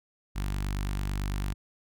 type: tone with notch filter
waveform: sawtooth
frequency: 49 Hz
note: G1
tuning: in tune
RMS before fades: -31 dBFS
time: 0.35-1.54 s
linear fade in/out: 20 ms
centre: 500 Hz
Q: 0.83
effects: none